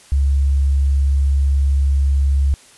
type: tone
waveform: sine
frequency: 69.2 Hz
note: C#2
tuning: 2 cents flat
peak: -12 dBFS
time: 0.12-2.54 s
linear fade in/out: 0 ms
effects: white hiss -46 dBFS RMS until 2.77 s + resampled to 24000 Hz

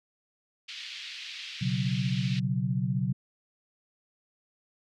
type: band-pass noise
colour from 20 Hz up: pink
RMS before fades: -41 dBFS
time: 0.68-2.4 s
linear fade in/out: 10 ms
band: 2400 to 4400 Hz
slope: 24 dB/octave
type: chord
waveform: sine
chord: B suspended second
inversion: none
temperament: just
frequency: 123.47 / 138.9 / 185.21 Hz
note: B2 / C#3 / F#3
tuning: 0 / +4 / +2 cents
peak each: -30 dBFS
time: 1.61-3.13 s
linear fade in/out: 10 ms
effects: none

